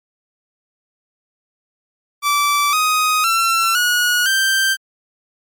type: tone with pitch steps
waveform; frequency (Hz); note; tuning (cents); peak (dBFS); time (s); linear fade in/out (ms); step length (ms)
sawtooth; 1161 / 1251.5 / 1349.1 / 1454.3 / 1567.8; D6 / D#6 / E6 / F#6 / G6; -20 / +10 / +40 / -30 / 0; -10; 2.22-4.77; 50; 510
effects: MP3 96 kbps